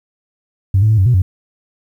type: tone with pitch steps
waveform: sine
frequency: 96.2 / 107.8 / 109.6 / 94.6 / 123 / 92.3 Hz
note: G2 / A2 / A2 / F#2 / B2 / F#2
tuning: -32 / -35 / -6 / +39 / -7 / -4 cents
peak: -7 dBFS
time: 0.74-1.22 s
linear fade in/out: 5 ms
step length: 80 ms
effects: tanh soft clip ceiling -4 dBFS + 8-bit